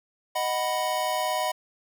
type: chord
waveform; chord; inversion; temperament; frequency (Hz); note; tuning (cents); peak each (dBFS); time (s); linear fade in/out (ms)
square; B major; first; equal; 622.3 / 740 / 987.8; D#5 / F#5 / B5; 0 / 0 / 0; -30; 0.35-1.52; 10
effects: none